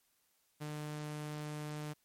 sawtooth tone, 150.4 Hz, D3, 42 cents sharp, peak -36 dBFS, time 0.6-1.94 s, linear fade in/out 20 ms, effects white hiss -75 dBFS RMS until 2.04 s + MP3 64 kbps

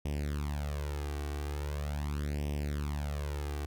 sawtooth tone with flanger, 73 Hz, D2, 10 cents flat, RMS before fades -35 dBFS, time 0.05-3.66 s, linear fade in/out 5 ms, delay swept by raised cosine 0.35 to 2.65 ms, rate 0.41 Hz, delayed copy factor +0.85, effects none

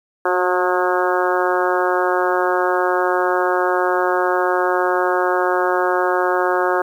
harmonic tone with a mistuned harmonic, 180.6 Hz, F#3, 42 cents flat, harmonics 2 / 3 / 4 / 5 / 6 / 7 / 8 / 9, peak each -20 / -22 / -23 / -24 / -25 / -25 / -26 / -27 dBFS, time 0.25-6.82 s, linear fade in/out 5 ms, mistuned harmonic 2, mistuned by +20 cents, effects 8-bit

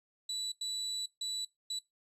35% pulse tone bursts at uneven times, 3951 Hz, B7, in tune, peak -32 dBFS, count 4, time 0.29-0.52 / 0.61-1.06 / 1.21-1.45 / 1.7-1.79 s, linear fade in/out 5 ms, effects noise-tail reverb RT60 0.2 s tail -21 dB re dry + resampled to 32000 Hz

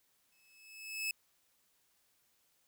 sawtooth tone with exponential growth, 2600 Hz, E7, 24 cents flat, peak -29 dBFS, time 0.32-1.11 s, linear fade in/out 2 ms, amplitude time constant 170 ms, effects white hiss -74 dBFS RMS until 2.67 s

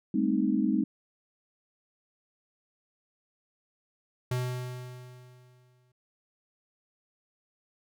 sine chord, A half-diminished seventh, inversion third, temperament equal with one note detuned, 200.1 / 220 / 261.6 / 311.1 Hz, G3 / A3 / C4 / Eb4, +36 / 0 / 0 / 0 cents, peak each -29 dBFS, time 0.14-0.84 s, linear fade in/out 5 ms
square tone with exponential decay, 125.3 Hz, B2, 25 cents sharp, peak -27 dBFS, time 4.31-5.92 s, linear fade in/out 5 ms, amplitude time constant 350 ms
effects none

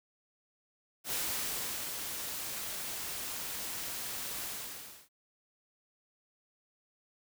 white noise with ADSR envelope, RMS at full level -34 dBFS, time 1.04-5.09 s, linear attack 78 ms, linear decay 790 ms, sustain -5 dB, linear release 640 ms, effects none

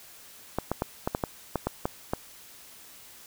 clicks, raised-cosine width 1 ms, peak -12 dBFS, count 10, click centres 0.586 / 0.716 / 0.821 / 1.075 / 1.149 / 1.238 / 1.557 / 1.67 / 1.855 / 2.135 s, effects white hiss -50 dBFS RMS until 3.26 s

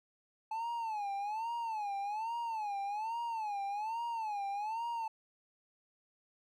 triangle tone with vibrato, 864 Hz, A5, 32 cents flat, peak -33 dBFS, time 0.51-5.08 s, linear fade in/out 5 ms, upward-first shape sine, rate 1.2 Hz, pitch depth 150 cents each way, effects none

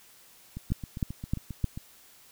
two click trains, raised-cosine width 5 ms, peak -24 / -14 dBFS, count 10 / 4, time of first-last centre 0.57-1.775 / 0.72-1.643 s, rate 7.47 / 3.25 Hz, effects white hiss -56 dBFS RMS until 2.31 s

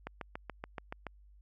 click train, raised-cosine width 0.5 ms, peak -24 dBFS, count 8, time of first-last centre 0.07-1.067 s, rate 7.02 Hz, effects added 50 Hz sine -56 dBFS peak until 1.41 s

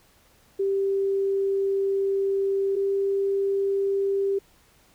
sine tone pair in turn, 392 / 394.1 Hz, G4 / G4, 0 / +9 cents, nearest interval unison, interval 9 cents, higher second, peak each -21 dBFS, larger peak neither, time 0.59-2.76 / 2.76-4.39 s, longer first, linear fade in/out 10 ms, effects pink hiss -59 dBFS RMS until 4.94 s

